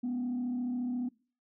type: tone with frequency modulation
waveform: sine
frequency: 246.9 Hz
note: B3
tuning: in tune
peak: -29 dBFS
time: 0.03-1.09 s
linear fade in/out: 10 ms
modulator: 34.3 Hz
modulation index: 0.38
effects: noise-tail reverb RT60 0.4 s tail -23 dB re dry + tanh soft clip ceiling -28 dBFS